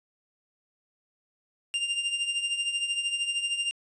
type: tone with tremolo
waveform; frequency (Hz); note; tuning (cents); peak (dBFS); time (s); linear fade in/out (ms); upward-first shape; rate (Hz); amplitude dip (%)
45% pulse; 2794; F7; 0; -24; 1.74-3.71; 0; triangle; 13; 70
effects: resampled to 22050 Hz + 11-bit